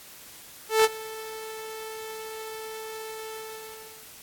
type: tone with ADSR envelope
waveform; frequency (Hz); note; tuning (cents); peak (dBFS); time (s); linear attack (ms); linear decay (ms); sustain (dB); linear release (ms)
sawtooth; 440; A4; 0; -11; 0.69-4.1; 150; 37; -21; 790
effects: white hiss -47 dBFS RMS until 4.22 s + AAC 64 kbps